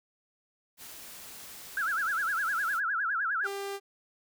white noise, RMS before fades -46 dBFS, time 0.77-2.81 s, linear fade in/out 50 ms
sine tone with vibrato, 1480 Hz, F#6, in tune, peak -27 dBFS, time 1.77-3.47 s, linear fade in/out 2 ms, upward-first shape sine, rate 9.8 Hz, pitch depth 220 cents each way
sawtooth tone, 397.2 Hz, G4, 23 cents sharp, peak -30 dBFS, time 3.43-3.8 s, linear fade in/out 50 ms
effects none

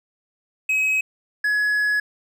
triangle tone pair in turn, 2548 / 1687.9 Hz, D#7 / G#6, +41 / +28 cents, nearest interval perfect fifth, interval 713 cents, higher first, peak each -16 dBFS, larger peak neither, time 0.69-1.01 / 1.44-2 s, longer second, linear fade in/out 5 ms, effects none

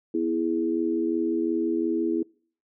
sine chord, E major, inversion second, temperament equal, 246.9 / 329.6 / 415.3 Hz, B3 / E4 / G#4, 0 / 0 / 0 cents, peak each -30 / -24 / -30 dBFS, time 0.14-2.23 s, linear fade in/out 5 ms, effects noise-tail reverb RT60 0.5 s tail -26 dB re dry

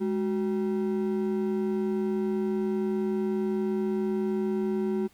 triangle ring-modulated tone, 290.6 Hz, D4, 18 cents flat, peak -20 dBFS, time 0-5.08 s, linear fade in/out 20 ms, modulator 82.3 Hz, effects pink hiss -61 dBFS RMS until 5.13 s

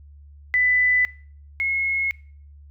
sine tone pair in turn, 1995 / 2171 Hz, B6 / C#7, +17 / -37 cents, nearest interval minor second, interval 146 cents, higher second, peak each -16 / -20 dBFS, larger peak first, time 0.54-1.05 / 1.6-2.11 s, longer neither, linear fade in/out 0 ms, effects noise-tail reverb RT60 0.5 s tail -22 dB re dry + added 72 Hz sine -43 dBFS peak until 2.7 s

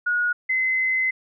sine tone pair in turn, 1449 / 2048 Hz, F#6 / C7, -37 / -38 cents, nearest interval tritone, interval 599 cents, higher second, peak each -19 dBFS, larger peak neither, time 0.06-0.33 / 0.49-1.11 s, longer second, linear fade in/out 10 ms, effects none

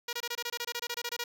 5% pulse tone bursts, 477 Hz, A#4, 40 cents sharp, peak -21 dBFS, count 16, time 0.08-1.24 s, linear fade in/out 5 ms, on 50 ms, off 24 ms, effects none

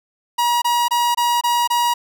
45% pulse tone bursts, 957 Hz, A#5, 45 cents sharp, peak -15 dBFS, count 6, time 0.38-1.94 s, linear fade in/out 10 ms, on 240 ms, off 24 ms, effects none

